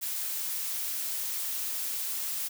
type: noise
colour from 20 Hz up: blue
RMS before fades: -33 dBFS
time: 0.01-2.49 s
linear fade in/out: 20 ms
effects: none